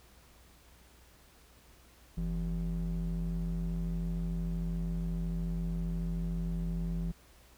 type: ring-modulated tone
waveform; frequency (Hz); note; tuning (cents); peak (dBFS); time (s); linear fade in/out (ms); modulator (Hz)
triangle; 107.2; A2; -45; -26; 2.17-7.12; 10; 60.7
effects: added 60 Hz sine -61 dBFS peak until 7.57 s + pink hiss -61 dBFS RMS until 7.57 s